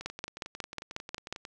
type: two click trains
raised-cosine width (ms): 0.2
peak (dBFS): -24 / -17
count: 17 / 8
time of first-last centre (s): 0.01-1.451 / 0.06-1.326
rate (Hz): 11.1 / 5.53
effects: none